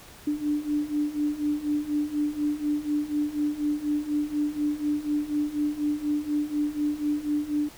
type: beating tone pair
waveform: sine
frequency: 293.7 / 297.8 Hz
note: D4 / D4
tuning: 0 / +24 cents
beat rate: 4.1 Hz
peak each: -29 / -26 dBFS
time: 0.27-7.69 s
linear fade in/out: 5 ms
effects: pink hiss -48 dBFS RMS until 7.77 s